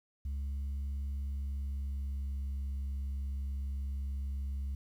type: tone with pitch glide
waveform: sine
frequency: 69.3 to 68.31 Hz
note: C#2 to C#2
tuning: 0 to -25 cents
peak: -31 dBFS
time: 0.25-4.75 s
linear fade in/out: 5 ms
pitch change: -25 cents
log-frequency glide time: 1.07-2.5 s
effects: tanh soft clip ceiling -33 dBFS + 11-bit